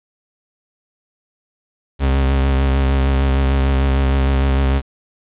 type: tone with vibrato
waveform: 40% pulse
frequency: 67.5 Hz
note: C#2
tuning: 45 cents flat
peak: -12 dBFS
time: 1.99-4.82 s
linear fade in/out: 50 ms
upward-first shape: triangle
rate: 6.6 Hz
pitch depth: 36 cents each way
effects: resampled to 8000 Hz + 7-bit